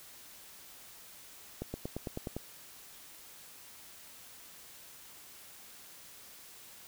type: accelerating click train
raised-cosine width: 2 ms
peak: -23 dBFS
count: 8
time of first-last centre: 1.62-2.366 s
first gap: 120 ms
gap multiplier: 0.96
effects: white hiss -53 dBFS RMS until 6.87 s